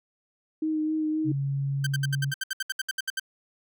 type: tone with vibrato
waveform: sine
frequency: 311.1 Hz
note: D#4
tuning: in tune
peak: -24 dBFS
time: 0.62-1.32 s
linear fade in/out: 5 ms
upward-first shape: sine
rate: 3.8 Hz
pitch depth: 17 cents each way
type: tone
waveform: sine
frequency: 138.59 Hz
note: C#3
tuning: in tune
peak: -25 dBFS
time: 1.24-2.34 s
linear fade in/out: 50 ms
type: tone bursts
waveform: sawtooth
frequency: 1556 Hz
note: G6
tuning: 13 cents flat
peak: -23 dBFS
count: 15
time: 1.84-3.197 s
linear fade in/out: 5 ms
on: 27 ms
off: 68 ms
effects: none